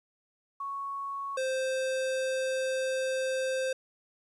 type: tone pair in turn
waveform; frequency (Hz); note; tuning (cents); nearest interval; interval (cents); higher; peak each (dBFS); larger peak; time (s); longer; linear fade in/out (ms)
sine / square; 1108.7 / 523.2; C#6 / C5; 0 / 0; octave + minor second; 1300; first; -33 / -29; second; 0.6-1.37 / 1.37-3.73; second; 5
effects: resampled to 24000 Hz + 11-bit